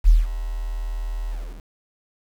sine tone with ADSR envelope, 40 Hz, D#1, 49 cents sharp, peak -7 dBFS, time 0.04-1.65 s, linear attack 39 ms, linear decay 180 ms, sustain -17 dB, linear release 340 ms, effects 7-bit

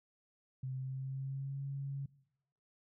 sine tone with pitch glide, 130.81 to 138.35 Hz, C3 to C#3, 0 to -3 cents, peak -37 dBFS, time 0.63-2.06 s, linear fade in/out 5 ms, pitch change +97 cents, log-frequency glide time 0.77-1.63 s, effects noise-tail reverb RT60 0.8 s tail -21 dB re dry

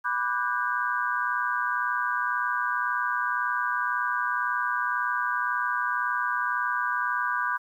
sine chord, G major seventh, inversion first, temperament equal with one note detuned, 987.8 / 1174.7 / 1480 / 1601.9 Hz, B5 / D6 / F#6 / G6, 0 / 0 / 0 / +37 cents, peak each -30 dBFS, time 0.04-7.58 s, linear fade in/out 20 ms, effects 10-bit

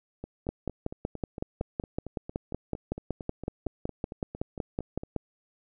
two click trains, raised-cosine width 2 ms, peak -24 / -16 dBFS, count 22 / 26, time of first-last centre 0.24-5.035 / 0.49-5.163 s, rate 4.38 / 5.35 Hz, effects none

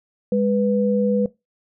sine tone pair together, 204.6 / 493.1 Hz, G#3 / B4, -26 / -3 cents, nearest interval octave + minor third, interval 1523 cents, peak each -19 dBFS, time 0.32-1.26 s, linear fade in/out 2 ms, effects noise-tail reverb RT60 0.2 s tail -19 dB re dry

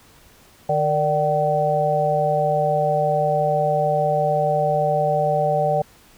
harmonic tone with a mistuned harmonic, 152.6 Hz, D#3, 33 cents flat, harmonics 1 / 3 / 4 / 5, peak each -25 / -26 / -20 / -21 dBFS, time 0.69-5.82 s, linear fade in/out 5 ms, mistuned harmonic 4, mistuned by -61 cents, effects pink hiss -51 dBFS RMS until 6.17 s

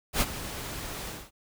pink noise with ADSR envelope, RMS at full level -23 dBFS, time 0.13-1.31 s, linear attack 78 ms, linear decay 42 ms, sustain -14 dB, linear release 230 ms, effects none

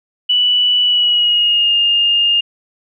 sine tone with pitch glide, 2960 to 2825 Hz, F#7 to F7, 0 to +19 cents, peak -10 dBFS, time 0.29-2.41 s, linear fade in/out 10 ms, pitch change -81 cents, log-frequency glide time 0.83-1.75 s, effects none

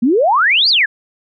sine exponential two-way sweep, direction up then down, 220 to 4978 to 1601 Hz, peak -9 dBFS, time 0.02-0.86 s, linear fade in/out 10 ms, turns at 0.69 s, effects none

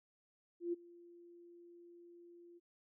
sine tone with ADSR envelope, 345.6 Hz, F4, 18 cents flat, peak -33 dBFS, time 0.6-2.6 s, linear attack 130 ms, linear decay 18 ms, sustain -23 dB, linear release 29 ms, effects none

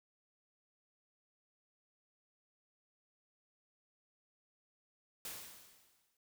white noise with exponential decay, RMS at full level -43 dBFS, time 5.25-6.17 s, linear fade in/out 2 ms, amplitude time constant 200 ms, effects none

